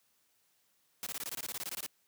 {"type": "noise bursts", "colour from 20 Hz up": "white", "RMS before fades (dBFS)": -39, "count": 15, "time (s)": [1.03, 1.863], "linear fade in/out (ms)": 0, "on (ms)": 35, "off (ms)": 22, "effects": ["white hiss -73 dBFS RMS until 2.07 s", "high-pass 80 Hz 12 dB/octave"]}